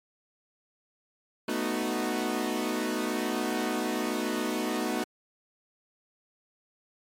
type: chord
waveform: sawtooth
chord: B dominant seventh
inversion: third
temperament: equal with one note detuned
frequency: 220 / 246.9 / 307.9 / 370 Hz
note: A3 / B3 / D#4 / F#4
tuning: 0 / 0 / -18 / 0 cents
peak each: -30 / -29 / -29 / -30 dBFS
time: 1.48-5.04 s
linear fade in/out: 5 ms
effects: MP3 64 kbps